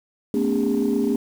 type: tone cluster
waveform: sine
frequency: 220.4 / 247.6 / 284.5 / 404.6 Hz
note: A3 / B3 / C#4 / G#4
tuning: +3 / +5 / +45 / -45 cents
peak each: -23 dBFS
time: 0.34-1.16 s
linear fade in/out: 2 ms
effects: tanh soft clip ceiling -12 dBFS + 7-bit

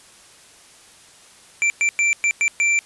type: tone bursts at uneven times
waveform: square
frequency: 2349 Hz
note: D7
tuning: in tune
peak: -16 dBFS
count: 6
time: 1.62-1.7 / 1.81-1.89 / 1.99-2.13 / 2.24-2.31 / 2.41-2.48 / 2.6-2.79 s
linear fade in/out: 0 ms
effects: white hiss -48 dBFS RMS until 2.85 s + resampled to 24000 Hz

